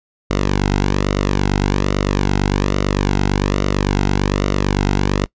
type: tone with flanger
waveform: sawtooth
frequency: 48.9 Hz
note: G1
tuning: 4 cents flat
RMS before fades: -17 dBFS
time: 0.3-5.26 s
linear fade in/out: 10 ms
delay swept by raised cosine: 1.2 to 1.73 ms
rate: 1.2 Hz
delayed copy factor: -0.65
effects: noise-tail reverb RT60 0.1 s tail -23 dB re dry + resampled to 16000 Hz